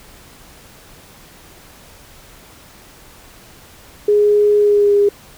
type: tone with pitch glide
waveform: sine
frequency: 415.3 to 406.8 Hz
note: G#4 to G#4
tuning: 0 to -36 cents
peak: -9 dBFS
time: 4.08-5.09 s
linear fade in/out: 5 ms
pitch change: -36 cents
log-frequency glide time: 4.58-4.94 s
effects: pink hiss -43 dBFS RMS until 5.37 s